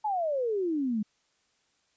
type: exponential sweep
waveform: sine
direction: down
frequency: 880 to 203.2 Hz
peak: -26 dBFS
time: 0.04-1.03 s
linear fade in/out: 10 ms
effects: white hiss -71 dBFS RMS until 1.96 s + resampled to 16000 Hz